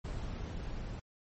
brown noise with level ramp, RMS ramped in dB -38 to -41 dBFS, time 0.04-1 s, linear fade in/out 10 ms, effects MP3 32 kbps

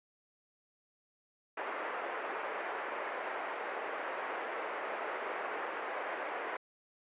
pink band-pass noise, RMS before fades -39 dBFS, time 1.57-6.57 s, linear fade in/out 5 ms, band 430 to 2100 Hz, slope 24 dB/octave, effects resampled to 8000 Hz

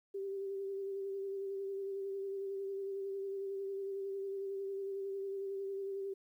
sine tone with vibrato, 392 Hz, G4, in tune, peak -37 dBFS, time 0.14-6.14 s, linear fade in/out 10 ms, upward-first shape sine, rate 11 Hz, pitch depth 24 cents each way, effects 12-bit

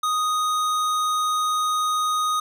sine tone with hard clipping, 1244.5 Hz, D#6, in tune, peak -22 dBFS, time 0.03-2.4 s, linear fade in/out 5 ms, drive 16 dB, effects none

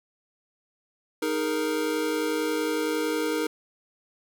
square chord, D# suspended fourth, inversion none, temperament equal, 311.1 / 415.3 / 466.2 Hz, D#4 / G#4 / A#4, 0 / 0 / 0 cents, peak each -29 / -33 / -29 dBFS, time 1.22-3.47 s, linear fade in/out 5 ms, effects none

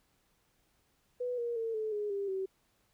sine tone with pitch steps, 493.9 / 473.2 / 453.4 / 434.5 / 416.3 / 398.9 / 382.2 Hz, B4 / A#4 / A#4 / A4 / G#4 / G4 / G4, 0 / +26 / -48 / -22 / +4 / +30 / -44 cents, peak -32 dBFS, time 1.2-2.46 s, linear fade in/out 10 ms, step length 180 ms, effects pink hiss -73 dBFS RMS until 2.93 s

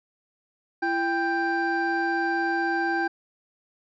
triangle tone cluster, 337 / 791 / 1571 Hz, E4 / G5 / G6, +38 / +15 / +3 cents, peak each -25 dBFS, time 0.82-3.08 s, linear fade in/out 10 ms, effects tanh soft clip ceiling -12 dBFS + resampled to 16000 Hz

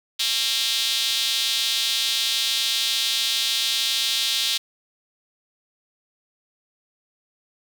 square tone with high-pass filter, 123.47 Hz, B2, in tune, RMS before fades -23 dBFS, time 0.19-4.58 s, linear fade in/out 10 ms, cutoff 3600 Hz, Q 3.4, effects none

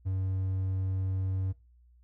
triangle tone, 94.7 Hz, F#2, 41 cents sharp, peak -26 dBFS, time 0.05-1.53 s, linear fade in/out 20 ms, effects noise-tail reverb RT60 0.3 s tail -21 dB re dry + added 60 Hz sine -57 dBFS peak until 2.03 s

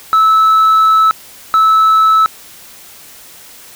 sine tone bursts at uneven times, 1305 Hz, E6, 18 cents flat, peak -3 dBFS, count 2, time 0.13-1.11 / 1.54-2.26 s, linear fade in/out 0 ms, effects tanh soft clip ceiling -5 dBFS + white hiss -37 dBFS RMS until 3.75 s

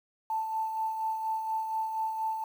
sine tone with tremolo, 883 Hz, A5, 6 cents sharp, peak -27 dBFS, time 0.3-2.44 s, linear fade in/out 2 ms, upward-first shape sine, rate 4.2 Hz, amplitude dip 45%, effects 9-bit

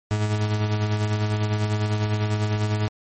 40% pulse tone with tremolo, 105.8 Hz, G#2, 33 cents sharp, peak -18 dBFS, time 0.11-2.88 s, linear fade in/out 0 ms, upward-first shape sine, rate 10 Hz, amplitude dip 45%, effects MP3 32 kbps

